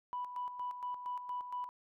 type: tone with tremolo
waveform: sine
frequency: 987.8 Hz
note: B5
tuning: in tune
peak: -35 dBFS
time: 0.13-1.69 s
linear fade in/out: 0 ms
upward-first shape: square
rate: 4.3 Hz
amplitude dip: 60%
effects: tanh soft clip ceiling -31 dBFS